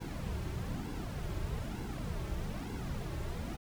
brown noise with flanger, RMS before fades -38 dBFS, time 0-3.57 s, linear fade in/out 20 ms, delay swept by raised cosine 1.6 to 4.2 ms, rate 1.1 Hz, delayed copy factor -0.7, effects none

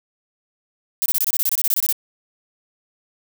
violet noise bursts, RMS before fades -19 dBFS, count 15, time 1.02-1.926 s, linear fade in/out 0 ms, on 38 ms, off 24 ms, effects none

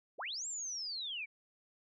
sine linear two-way sweep, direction up then down, 261.6 to 7600 to 2222 Hz, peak -38 dBFS, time 0.18-1.26 s, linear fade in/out 20 ms, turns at 0.47 s, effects none

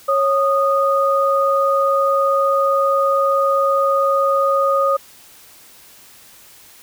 sine tone pair together, 550 / 1234.7 Hz, C#5 / D#6, -14 / -14 cents, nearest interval octave + major second, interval 1400 cents, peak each -16 dBFS, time 0.08-4.97 s, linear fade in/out 10 ms, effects white hiss -45 dBFS RMS until 6.82 s

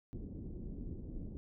pink low-pass noise, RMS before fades -44 dBFS, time 0.13-1.37 s, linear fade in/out 0 ms, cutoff 350 Hz, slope 24 dB/octave, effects none

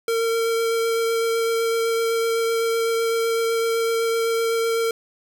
square tone with vibrato, 457 Hz, A#4, 34 cents flat, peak -20 dBFS, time 0.08-4.91 s, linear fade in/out 2 ms, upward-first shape triangle, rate 7.9 Hz, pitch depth 11 cents each way, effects 9-bit

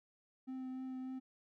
triangle tone with vibrato, 259.2 Hz, C4, 16 cents flat, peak -39 dBFS, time 0.47-1.2 s, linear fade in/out 20 ms, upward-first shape triangle, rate 3.4 Hz, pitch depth 13 cents each way, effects none

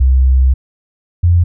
sine tone pair in turn, 65 / 86.76 Hz, C2 / F2, -11 / -11 cents, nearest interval perfect fourth, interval 500 cents, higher second, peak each -6 dBFS, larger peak neither, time 0-0.54 / 1.23-1.44 s, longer first, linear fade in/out 10 ms, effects none

